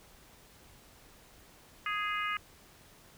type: harmonic tone with a mistuned harmonic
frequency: 415.3 Hz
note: G#4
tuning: in tune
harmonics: 3 / 4 / 5 / 6 / 7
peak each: -34 / -39 / -37 / -41 / -42 dBFS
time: 1.86-2.37 s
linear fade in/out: 2 ms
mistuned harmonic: 7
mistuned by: -16 cents
effects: pink hiss -58 dBFS RMS until 3.17 s